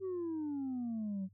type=exponential sweep; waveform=sine; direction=down; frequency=389.4 to 185 Hz; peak=-33 dBFS; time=0-1.29 s; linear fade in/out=50 ms; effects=tanh soft clip ceiling -34 dBFS + added 100 Hz sine -61 dBFS peak until 1.33 s